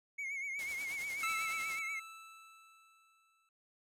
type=tone with vibrato; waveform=triangle; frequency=2200 Hz; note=C#7; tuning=14 cents flat; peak=-36 dBFS; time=0.18-2 s; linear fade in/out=10 ms; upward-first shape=triangle; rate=8.2 Hz; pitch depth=82 cents each way
type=noise with tremolo; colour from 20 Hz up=white; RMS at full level=-46 dBFS; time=0.59-1.79 s; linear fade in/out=0 ms; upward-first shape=triangle; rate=10 Hz; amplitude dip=60%
type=tone with exponential decay; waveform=25% pulse; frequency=1318.5 Hz; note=E6; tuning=in tune; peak=-30 dBFS; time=1.23-3.49 s; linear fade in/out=2 ms; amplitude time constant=490 ms
effects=low-pass 12000 Hz 12 dB/octave